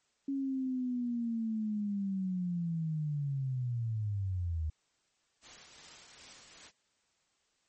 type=linear sweep; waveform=sine; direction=down; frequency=277.2 to 76.1 Hz; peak=-31 dBFS; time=0.28-4.7 s; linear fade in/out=5 ms
type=noise with tremolo; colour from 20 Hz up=white; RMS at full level=-50 dBFS; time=5.41-6.72 s; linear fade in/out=50 ms; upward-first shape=triangle; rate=2.6 Hz; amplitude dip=40%
effects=white hiss -75 dBFS RMS until 7.68 s + MP3 32 kbps